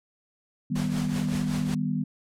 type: chord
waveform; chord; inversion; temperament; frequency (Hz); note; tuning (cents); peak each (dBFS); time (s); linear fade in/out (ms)
sine; Eb augmented; none; equal with one note detuned; 155.56 / 196 / 246.2; Eb3 / G3 / B3; 0 / 0 / -5; -29; 0.7-2.04; 10
type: noise with tremolo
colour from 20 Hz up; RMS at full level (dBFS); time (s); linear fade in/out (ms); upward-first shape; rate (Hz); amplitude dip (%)
pink; -35; 0.75-1.75; 10; triangle; 5.3; 70
type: clicks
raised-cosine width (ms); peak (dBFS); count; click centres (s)
1; -29; 2; 1.287 / 1.378
effects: low-pass 10000 Hz 12 dB/octave